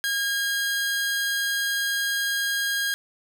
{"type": "tone pair together", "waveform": "sawtooth", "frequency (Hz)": [1626, 4100], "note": ["G#6", "C8"], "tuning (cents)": [-37, -36], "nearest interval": "octave + major third", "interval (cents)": 1601, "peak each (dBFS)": [-20, -32], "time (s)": [0.04, 2.94], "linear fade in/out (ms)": 0, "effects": []}